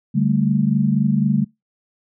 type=chord; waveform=sine; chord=D suspended fourth; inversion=none; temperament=equal with one note detuned; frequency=145.23 / 196 / 220 Hz; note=D3 / G3 / A3; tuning=-19 / 0 / 0 cents; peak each=-19 dBFS; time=0.14-1.45 s; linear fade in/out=20 ms; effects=noise-tail reverb RT60 0.2 s tail -25 dB re dry